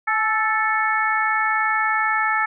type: harmonic tone with a mistuned harmonic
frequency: 439.6 Hz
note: A4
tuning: 2 cents flat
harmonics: 2 / 3 / 4 / 5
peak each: -24 / -22 / -22 / -26 dBFS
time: 0.07-2.46 s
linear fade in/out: 10 ms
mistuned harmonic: 2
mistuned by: -36 cents
effects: none